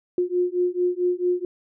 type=beating tone pair; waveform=sine; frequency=355.5 / 360 Hz; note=F4 / F#4; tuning=+31 / -47 cents; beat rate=4.5 Hz; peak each=-23 dBFS; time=0.18-1.45 s; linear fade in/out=2 ms; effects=none